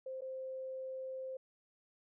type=tone with dropouts; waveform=sine; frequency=523.3 Hz; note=C5; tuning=in tune; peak=-40 dBFS; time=0.06-1.37 s; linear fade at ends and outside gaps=5 ms; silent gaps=0.209-0.218 s; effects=none